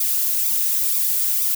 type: noise with flanger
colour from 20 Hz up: violet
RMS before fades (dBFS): -20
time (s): 0-1.55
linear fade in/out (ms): 5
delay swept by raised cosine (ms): 0.82 to 3.22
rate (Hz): 2.1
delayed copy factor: +0.75
effects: none